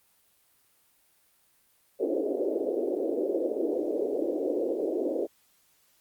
pink band-pass noise, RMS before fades -29 dBFS, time 1.99-5.27 s, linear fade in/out 20 ms, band 300 to 570 Hz, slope 48 dB/octave, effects white hiss -66 dBFS RMS until 6 s + Opus 32 kbps

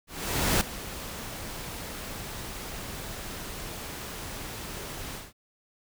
pink noise with ADSR envelope, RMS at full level -23 dBFS, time 0.07-5.33 s, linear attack 540 ms, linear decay 4 ms, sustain -15 dB, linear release 180 ms, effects none

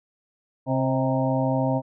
harmonic tone with a mistuned harmonic, 132.4 Hz, C3, 21 cents sharp, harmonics 1 / 2 / 4 / 5 / 6 / 7, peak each -25 / -25 / -28 / -28 / -32 / -31 dBFS, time 0.66-1.82 s, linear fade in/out 50 ms, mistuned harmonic 5, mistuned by -50 cents, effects none

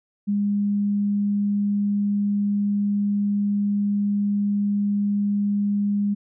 sine tone, 203.6 Hz, G#3, 34 cents flat, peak -19 dBFS, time 0.27-6.15 s, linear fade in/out 20 ms, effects none

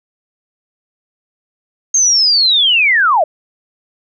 sine linear sweep, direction down, 6460 to 572 Hz, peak -8 dBFS, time 1.94-3.24 s, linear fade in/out 5 ms, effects none

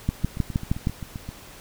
two click trains, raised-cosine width 5 ms, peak -20 / -9 dBFS, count 9 / 6, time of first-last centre 0.24-1.29 / 0.09-0.871 s, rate 7.62 / 6.4 Hz, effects pink hiss -45 dBFS RMS until 1.6 s

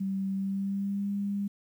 sine tone with pitch glide, 193.6 to 201 Hz, G3 to G3, -21 to +44 cents, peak -28 dBFS, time 0-1.48 s, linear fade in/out 10 ms, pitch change +65 cents, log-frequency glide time 0.34-1.1 s, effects 10-bit

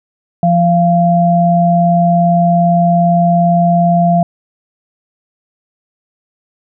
sine tone pair together, 172.5 / 690 Hz, F3 / F5, -21 / -21 cents, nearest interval 2 octaves, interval 2400 cents, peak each -10 dBFS, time 0.43-4.23 s, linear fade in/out 2 ms, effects none

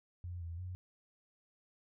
sine tone with pitch steps, 88.3 / 84.1 / 91 Hz, F2 / E2 / F#2, +20 / +35 / -28 cents, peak -40 dBFS, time 0.24-0.75 s, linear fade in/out 0 ms, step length 170 ms, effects none

